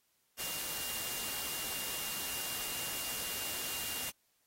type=tone in noise; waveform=sine; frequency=2800 Hz; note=F7; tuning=4 cents sharp; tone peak=-46 dBFS; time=0.38-4.11 s; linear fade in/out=20 ms; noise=white; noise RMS=-39 dBFS; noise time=0.38-4.11 s; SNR=-10 dB; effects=white hiss -75 dBFS RMS until 4.46 s + AAC 48 kbps